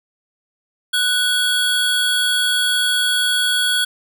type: tone pair together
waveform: square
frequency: 1483 / 3337 Hz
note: F#6 / G#7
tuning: +4 / +8 cents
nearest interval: octave + major second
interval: 1404 cents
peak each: -20 / -18 dBFS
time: 0.93-3.85 s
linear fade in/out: 10 ms
effects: none